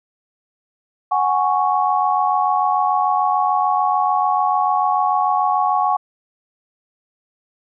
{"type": "chord", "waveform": "sine", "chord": "F# suspended second", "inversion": "none", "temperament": "equal with one note detuned", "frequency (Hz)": [740, 826.8, 1108.7], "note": ["F#5", "G#5", "C#6"], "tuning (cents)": [0, -8, 0], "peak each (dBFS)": -19, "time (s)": [1.11, 5.97], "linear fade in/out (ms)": 10, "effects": []}